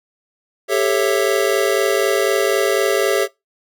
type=chord; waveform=square; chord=A dominant seventh; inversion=third; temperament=just; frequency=396 / 440 / 550 / 660 Hz; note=G4 / A4 / C#5 / E5; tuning=+18 / 0 / -14 / +2 cents; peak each=-20 / -21 / -21 / -23 dBFS; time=0.68-3.28 s; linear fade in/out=50 ms; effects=noise-tail reverb RT60 0.2 s tail -22 dB re dry